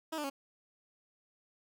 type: tone with pitch steps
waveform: 15% pulse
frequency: 319.9 / 296.8 / 275.3 Hz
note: D#4 / D4 / C#4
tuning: +48 / +18 / -12 cents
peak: -29 dBFS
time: 0.12-0.3 s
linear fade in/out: 10 ms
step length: 60 ms
effects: none